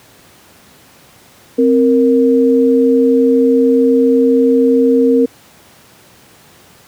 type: tone pair together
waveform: sine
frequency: 262.1 / 466.3 Hz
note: C4 / A#4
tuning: +3 / +1 cents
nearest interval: minor seventh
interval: 998 cents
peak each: -10 dBFS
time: 1.58-5.26 s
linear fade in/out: 10 ms
effects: pink hiss -44 dBFS RMS until 6.87 s + high-pass 100 Hz 12 dB/octave